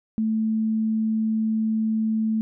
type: tone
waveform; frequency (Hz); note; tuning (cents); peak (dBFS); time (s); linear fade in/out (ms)
sine; 220; A3; 0; -20; 0.18-2.41; 0
effects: none